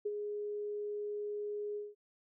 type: tone with ADSR envelope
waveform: sine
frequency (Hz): 415.3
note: G#4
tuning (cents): 0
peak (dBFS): -31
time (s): 0.05-1.95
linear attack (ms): 10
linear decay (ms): 42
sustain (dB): -5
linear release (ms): 190
effects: none